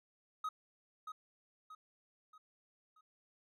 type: tone with echo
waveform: triangle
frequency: 1263 Hz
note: D#6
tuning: 26 cents sharp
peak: -34 dBFS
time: 0.44-0.49 s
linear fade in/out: 5 ms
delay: 630 ms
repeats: 4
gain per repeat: -7 dB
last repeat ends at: 3.01 s
effects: none